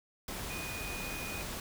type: tone in noise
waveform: sine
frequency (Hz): 2474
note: D#7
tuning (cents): -10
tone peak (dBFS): -42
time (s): 0.5-1.42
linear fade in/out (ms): 2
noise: pink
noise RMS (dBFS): -40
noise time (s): 0.28-1.6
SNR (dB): -5
effects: none